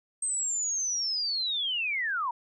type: linear sweep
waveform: sine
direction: down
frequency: 8372 to 911 Hz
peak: -27 dBFS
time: 0.22-2.31 s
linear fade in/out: 5 ms
effects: none